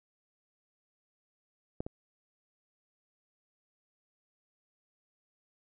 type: clicks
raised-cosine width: 2 ms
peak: -21 / -25 dBFS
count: 2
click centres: 1.805 / 1.865 s
effects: none